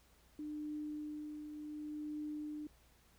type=tone with tremolo; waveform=sine; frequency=300.7 Hz; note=D4; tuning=41 cents sharp; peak=-39 dBFS; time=0.39-2.67 s; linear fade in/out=2 ms; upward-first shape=triangle; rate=0.68 Hz; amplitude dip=50%; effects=added 60 Hz sine -69 dBFS peak until 3.18 s + pink hiss -69 dBFS RMS until 3.18 s